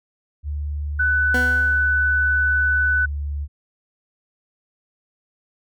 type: tone with pitch glide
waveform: sine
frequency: 73.42 to 72.24 Hz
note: D2 to D2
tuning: 0 to -28 cents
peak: -23 dBFS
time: 0.43-3.48 s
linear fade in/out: 50 ms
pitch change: -28 cents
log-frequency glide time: 1.61-1.75 s
type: tone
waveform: sine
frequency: 1496 Hz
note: F#6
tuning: 19 cents sharp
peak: -16 dBFS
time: 0.99-3.06 s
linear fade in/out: 10 ms
type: tone with exponential decay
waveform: 20% pulse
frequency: 249.1 Hz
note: B3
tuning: 15 cents sharp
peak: -16 dBFS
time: 1.34-1.99 s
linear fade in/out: 5 ms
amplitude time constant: 140 ms
effects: none